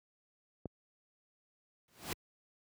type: click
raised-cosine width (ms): 2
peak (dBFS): -26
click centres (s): 0.657
type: noise with exponential growth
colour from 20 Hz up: pink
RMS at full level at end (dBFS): -35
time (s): 1.88-2.13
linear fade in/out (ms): 1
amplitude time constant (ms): 53
effects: high-pass 80 Hz 12 dB/octave